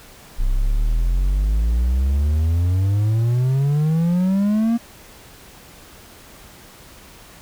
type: exponential sweep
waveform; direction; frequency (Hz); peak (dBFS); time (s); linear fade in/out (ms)
triangle; up; 30.85 to 237; -13; 0.38-4.78; 20
effects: pink hiss -44 dBFS RMS until 7.41 s